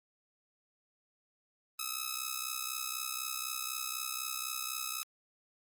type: ring-modulated tone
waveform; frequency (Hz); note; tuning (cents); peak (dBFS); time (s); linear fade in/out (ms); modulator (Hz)
5% pulse; 1285; E6; -45; -21; 1.79-5.03; 0; 32
effects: Opus 32 kbps